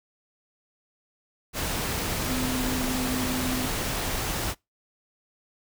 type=tone in noise; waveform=sine; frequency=254.5 Hz; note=C4; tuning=48 cents flat; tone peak=-28 dBFS; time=2.26-3.69 s; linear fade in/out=50 ms; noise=pink; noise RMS=-29 dBFS; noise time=1.53-4.55 s; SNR=-2 dB; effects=noise-tail reverb RT60 0.2 s tail -24 dB re dry